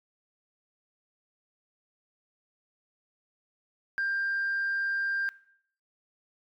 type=tone; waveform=sine; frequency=1591 Hz; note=G6; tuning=25 cents sharp; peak=-25 dBFS; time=3.98-5.29 s; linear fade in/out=0 ms; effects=noise-tail reverb RT60 0.6 s tail -20 dB re dry + tanh soft clip ceiling -24 dBFS